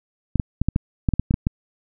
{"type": "clicks", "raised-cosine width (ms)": 5, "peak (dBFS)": -6, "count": 11, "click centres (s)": [0.357, 0.398, 0.616, 0.686, 0.761, 1.088, 1.137, 1.196, 1.309, 1.341, 1.469], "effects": []}